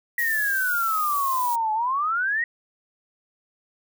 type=exponential two-way sweep; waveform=sine; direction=down then up; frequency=1919 to 852 to 1919 Hz; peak=-21 dBFS; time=0.18-2.44 s; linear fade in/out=2 ms; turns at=1.73 s
type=noise; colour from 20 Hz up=violet; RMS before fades=-32 dBFS; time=0.18-1.56 s; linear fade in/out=10 ms
effects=none